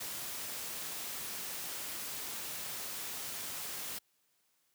white noise, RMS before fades -41 dBFS, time 0-3.99 s, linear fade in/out 10 ms, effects white hiss -75 dBFS RMS until 4.74 s + high-pass 80 Hz 12 dB/octave

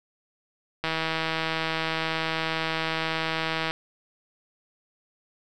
click train, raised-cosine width 0.3 ms, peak -11 dBFS, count 463, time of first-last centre 0.84-3.71 s, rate 161 Hz, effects none

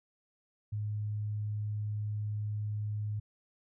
sine tone, 105.3 Hz, G#2, 24 cents sharp, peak -32 dBFS, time 0.72-3.2 s, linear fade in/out 10 ms, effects none

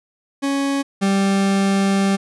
40% pulse tone pair in turn, 277.2 / 196.01 Hz, C#4 / G3, 0 / 0 cents, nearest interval tritone, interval 600 cents, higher first, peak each -17 / -14 dBFS, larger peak second, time 0.42-0.83 / 1.01-2.17 s, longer second, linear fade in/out 20 ms, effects resampled to 24000 Hz

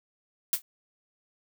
blue noise with exponential decay, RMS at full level -20 dBFS, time 0.53-0.62 s, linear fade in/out 2 ms, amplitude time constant 19 ms, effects none

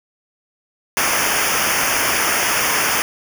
pink noise with comb filter, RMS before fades -18 dBFS, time 0.97-3.02 s, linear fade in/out 0 ms, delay 0.25 ms, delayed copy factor -0.95, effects none

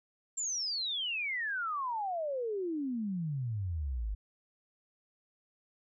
sine exponential sweep, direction down, 7459 to 48.37 Hz, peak -32 dBFS, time 0.37-4.15 s, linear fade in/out 10 ms, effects none

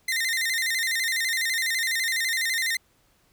sawtooth tone with vibrato, 1944 Hz, B6, 28 cents flat, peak -20 dBFS, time 0.08-2.77 s, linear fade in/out 5 ms, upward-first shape square, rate 12 Hz, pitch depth 100 cents each way, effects pink hiss -64 dBFS RMS until 3.32 s

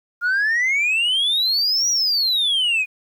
sine exponential two-way sweep, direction up then down, 1396.9 to 5860 to 2433 Hz, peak -14 dBFS, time 0.21-2.86 s, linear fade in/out 50 ms, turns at 1.89 s, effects tanh soft clip ceiling -15 dBFS + 9-bit

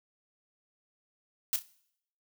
blue noise with echo, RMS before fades -28 dBFS, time 1.53-1.56 s, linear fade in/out 0 ms, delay 31 ms, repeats 3, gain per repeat -11 dB, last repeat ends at 1.653 s, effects noise-tail reverb RT60 0.7 s tail -21 dB re dry

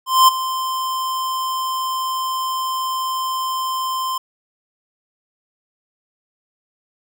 square tone with ADSR envelope, 1041 Hz, C6, 9 cents flat, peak -7 dBFS, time 0.06-4.18 s, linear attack 220 ms, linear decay 14 ms, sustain -14 dB, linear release 5 ms, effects none

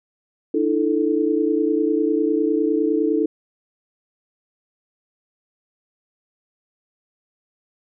sine chord, D suspended second, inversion none, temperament equal with one note detuned, 299.7 / 329.6 / 440 Hz, D4 / E4 / A4, +35 / 0 / 0 cents, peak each -21 dBFS, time 0.54-3.26 s, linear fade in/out 5 ms, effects none

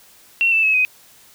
sine tone with pitch steps, 2723 / 2650 / 2579 / 2510 Hz, F7 / E7 / E7 / D#7, -44 / +9 / -39 / +15 cents, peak -13 dBFS, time 0.41-0.85 s, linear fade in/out 0 ms, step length 110 ms, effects white hiss -49 dBFS RMS until 1.34 s

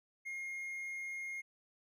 triangle tone, 2138 Hz, C7, 37 cents sharp, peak -38 dBFS, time 0.25-1.42 s, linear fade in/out 20 ms, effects none

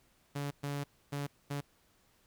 sawtooth tone bursts at uneven times, 142.7 Hz, D3, 49 cents flat, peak -31 dBFS, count 4, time 0.35-0.51 / 0.63-0.84 / 1.12-1.27 / 1.5-1.61 s, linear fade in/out 10 ms, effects pink hiss -69 dBFS RMS until 2.26 s

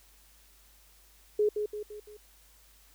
sine tone with echo, 420 Hz, G#4, 19 cents sharp, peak -22 dBFS, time 1.39-1.49 s, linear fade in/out 5 ms, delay 170 ms, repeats 4, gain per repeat -6 dB, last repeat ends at 2.17 s, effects added 50 Hz sine -61 dBFS peak until 2.94 s + white hiss -61 dBFS RMS until 2.94 s

